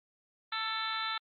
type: harmonic tone with a mistuned harmonic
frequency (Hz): 444.4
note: A4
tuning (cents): +17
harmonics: 2 / 3 / 4 / 5 / 6 / 7 / 8 / 9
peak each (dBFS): -42 / -36 / -40 / -43 / -48 / -48 / -40 / -40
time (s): 0.52-1.18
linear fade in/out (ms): 5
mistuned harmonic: 4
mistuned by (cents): -19
effects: Opus 24 kbps